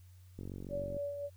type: click train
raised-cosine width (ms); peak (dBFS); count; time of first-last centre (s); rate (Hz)
3; -31; 28; 0.39-0.967; 46.8
type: tone with tremolo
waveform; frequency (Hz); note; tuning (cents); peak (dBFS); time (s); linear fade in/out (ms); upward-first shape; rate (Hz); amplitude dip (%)
sine; 572; D5; -46; -34; 0.69-1.3; 50; sine; 3.7; 45
effects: added 91 Hz sine -54 dBFS peak until 1.36 s + white hiss -70 dBFS RMS until 1.36 s